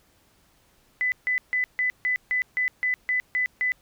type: tone bursts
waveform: sine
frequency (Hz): 2002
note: B6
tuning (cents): +23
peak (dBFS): -21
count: 11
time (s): 1.01-3.72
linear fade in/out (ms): 0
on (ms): 110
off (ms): 150
effects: pink hiss -62 dBFS RMS until 3.81 s